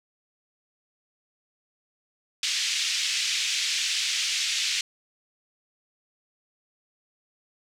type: band-pass noise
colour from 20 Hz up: pink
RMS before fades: -27 dBFS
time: 2.43-4.81 s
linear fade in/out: 2 ms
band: 2400 to 6800 Hz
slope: 24 dB/octave
effects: none